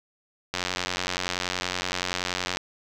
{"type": "click train", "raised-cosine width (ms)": 0.2, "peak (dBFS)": -9, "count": 185, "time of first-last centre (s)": [0.54, 2.571], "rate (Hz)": 90.6, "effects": []}